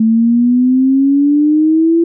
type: exponential sweep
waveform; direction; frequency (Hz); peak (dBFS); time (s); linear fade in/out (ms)
sine; up; 220 to 338.7; -7; 0-2.04; 5
effects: none